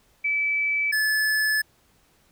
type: tone pair in turn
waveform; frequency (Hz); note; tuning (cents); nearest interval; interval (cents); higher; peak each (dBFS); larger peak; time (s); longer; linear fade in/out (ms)
sine / square; 2306 / 1727.5; D7 / A6; -32 / -32; perfect fourth; 500; first; -21; neither; 0.24-0.92 / 0.92-1.62; second; 10
effects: pink hiss -62 dBFS RMS until 2.31 s